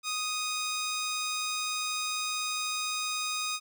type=tone; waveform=10% pulse; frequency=1244.5 Hz; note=D#6; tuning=in tune; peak=-22 dBFS; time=0.03-3.6 s; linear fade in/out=50 ms; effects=none